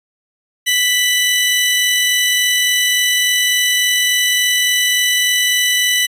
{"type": "tone pair together", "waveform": "sawtooth", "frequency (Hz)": [1975.5, 2985], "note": ["B6", "F#7"], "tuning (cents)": [0, 15], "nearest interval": "perfect fifth", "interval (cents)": 715, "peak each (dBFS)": -12, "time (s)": [0.66, 6.07], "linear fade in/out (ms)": 20, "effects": ["resampled to 32000 Hz"]}